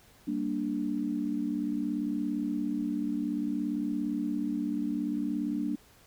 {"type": "chord", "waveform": "sine", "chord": "G minor", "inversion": "none", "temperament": "equal", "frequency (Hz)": [196, 233.1, 293.7], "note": ["G3", "Bb3", "D4"], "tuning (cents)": [0, 0, 0], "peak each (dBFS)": [-36, -33, -31], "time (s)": [0.27, 5.76], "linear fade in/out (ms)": 10, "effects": ["pink hiss -59 dBFS RMS until 6.06 s"]}